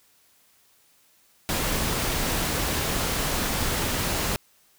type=noise; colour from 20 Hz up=pink; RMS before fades=-26 dBFS; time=1.49-4.36 s; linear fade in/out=0 ms; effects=white hiss -61 dBFS RMS until 4.78 s